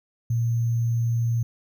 sine tone with sample-and-hold, 116.54 Hz, A#2, in tune, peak -20 dBFS, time 0.3-1.43 s, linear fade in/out 5 ms, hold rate 6300 Hz, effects none

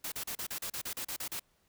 white noise bursts, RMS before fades -38 dBFS, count 12, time 0.04-1.396 s, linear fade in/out 5 ms, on 80 ms, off 36 ms, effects pink hiss -72 dBFS RMS until 1.68 s

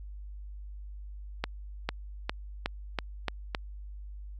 accelerating click train, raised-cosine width 0.3 ms, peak -13 dBFS, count 7, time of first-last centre 1.44-3.549 s, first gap 450 ms, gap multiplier 0.9, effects added 50 Hz sine -40 dBFS peak until 4.39 s

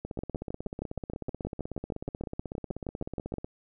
two click trains, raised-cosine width 2 ms, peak -22 / -20 dBFS, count 56 / 21, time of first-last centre 0.05-3.445 / 0.19-3.34 s, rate 16.2 / 6.35 Hz, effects none

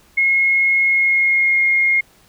sine tone with pitch glide, 2162 to 2140 Hz, C#7 to C7, -44 to +38 cents, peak -12 dBFS, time 0.17-2.01 s, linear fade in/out 10 ms, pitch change -18 cents, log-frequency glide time 0.84-1.62 s, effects pink hiss -52 dBFS RMS until 2.28 s

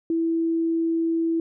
sine tone, 329.6 Hz, E4, in tune, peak -20 dBFS, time 0.1-1.4 s, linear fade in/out 2 ms, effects none

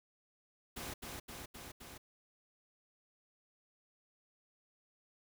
pink noise with echo, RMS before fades -44 dBFS, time 0.76-0.94 s, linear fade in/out 10 ms, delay 260 ms, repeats 4, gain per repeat -2 dB, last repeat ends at 1.98 s, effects none

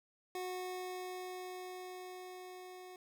25% pulse tone with level ramp, 366.5 Hz, F#4, 16 cents flat, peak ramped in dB -35 to -46 dBFS, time 0.35-2.96 s, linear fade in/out 2 ms, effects none

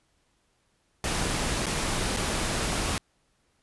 pink noise with dropouts, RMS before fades -28 dBFS, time 1.04-2.98 s, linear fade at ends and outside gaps 1 ms, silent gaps 1.659-1.666 / 2.165-2.17 s, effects pink hiss -70 dBFS RMS until 3.62 s + resampled to 24000 Hz

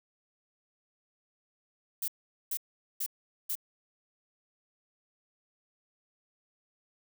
violet noise bursts, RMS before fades -33 dBFS, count 4, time 2.02-3.554 s, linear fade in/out 5 ms, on 61 ms, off 430 ms, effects none

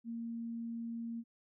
sine tone, 231.4 Hz, A#3, 13 cents flat, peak -38 dBFS, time 0.04-1.24 s, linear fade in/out 50 ms, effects none

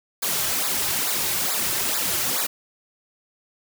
white noise with flanger, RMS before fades -24 dBFS, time 0.22-2.47 s, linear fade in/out 10 ms, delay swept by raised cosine 0.33 to 4.33 ms, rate 2.3 Hz, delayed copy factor -0.85, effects none

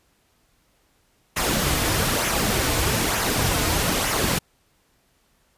pink noise with flanger, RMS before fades -22 dBFS, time 1.36-4.39 s, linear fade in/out 10 ms, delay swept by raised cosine 0.22 to 5.22 ms, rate 1.1 Hz, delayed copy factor -0.5, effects pink hiss -64 dBFS RMS until 5.57 s + resampled to 32000 Hz

